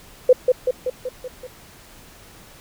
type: tone with echo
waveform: sine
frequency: 506 Hz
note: B4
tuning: 42 cents sharp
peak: -7 dBFS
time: 0.29-0.33 s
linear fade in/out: 5 ms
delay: 190 ms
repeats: 6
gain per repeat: -4 dB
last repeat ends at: 1.47 s
effects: pink hiss -46 dBFS RMS until 2.6 s